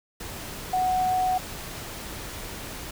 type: tone in noise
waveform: sine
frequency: 740 Hz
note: F#5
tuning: in tune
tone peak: -21 dBFS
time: 0.73-1.38 s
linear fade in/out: 5 ms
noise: pink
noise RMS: -37 dBFS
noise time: 0.2-2.91 s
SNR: +13 dB
effects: none